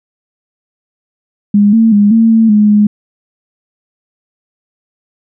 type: tone with pitch steps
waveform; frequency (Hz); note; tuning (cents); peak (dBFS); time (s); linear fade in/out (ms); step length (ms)
sine; 204.8 / 225.3 / 205.1 / 226.2 / 224.3 / 210 / 208.6; G#3 / A3 / G#3 / A3 / A3 / G#3 / G#3; -24 / +41 / -21 / +48 / +34 / +19 / +8; -4; 1.54-2.87; 5; 190
effects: none